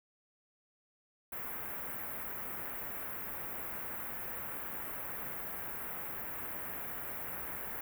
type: band-stop noise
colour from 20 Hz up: white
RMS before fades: -41 dBFS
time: 1.32-7.81 s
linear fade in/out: 5 ms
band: 2000 to 14000 Hz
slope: 24 dB/octave
effects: none